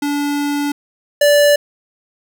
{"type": "tone pair in turn", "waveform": "square", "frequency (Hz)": [288.5, 582.4], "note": ["D4", "D5"], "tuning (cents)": [-31, -15], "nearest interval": "octave", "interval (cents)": 1216, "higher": "second", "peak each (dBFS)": [-17, -9], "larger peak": "second", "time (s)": [[0.02, 0.72], [1.21, 1.56]], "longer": "first", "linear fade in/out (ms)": 5, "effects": []}